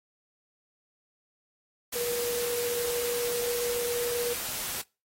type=tone in noise; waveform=sine; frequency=480.4 Hz; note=B4; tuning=48 cents flat; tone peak=-29 dBFS; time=1.95-4.34 s; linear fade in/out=10 ms; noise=white; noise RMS=-34 dBFS; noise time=1.92-4.82 s; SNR=+2 dB; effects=noise-tail reverb RT60 0.3 s tail -25 dB re dry + AAC 48 kbps